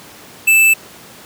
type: tone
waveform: square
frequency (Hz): 2639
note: E7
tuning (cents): +1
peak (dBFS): -8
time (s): 0.47-0.74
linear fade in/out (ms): 10
effects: pink hiss -38 dBFS RMS until 1.25 s + high-pass 150 Hz 12 dB/octave